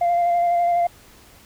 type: tone with vibrato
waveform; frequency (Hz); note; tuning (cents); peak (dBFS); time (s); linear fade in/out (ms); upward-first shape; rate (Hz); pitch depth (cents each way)
sine; 695; F5; -9; -14; 0.01-0.87; 5; square; 12; 14
effects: tanh soft clip ceiling -14 dBFS + pink hiss -49 dBFS RMS until 1.45 s